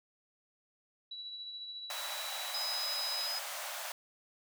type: tone with tremolo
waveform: sine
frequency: 3928 Hz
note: B7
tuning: 10 cents flat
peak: -40 dBFS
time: 1.11-3.27 s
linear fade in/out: 5 ms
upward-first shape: sine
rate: 14 Hz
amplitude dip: 35%
type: high-pass noise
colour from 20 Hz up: pink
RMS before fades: -41 dBFS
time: 1.9-3.92 s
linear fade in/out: 2 ms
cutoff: 560 Hz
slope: 96 dB/octave
type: tone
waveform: sine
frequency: 5030 Hz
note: D#8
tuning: 18 cents sharp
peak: -35 dBFS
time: 2.54-3.39 s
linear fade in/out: 5 ms
effects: none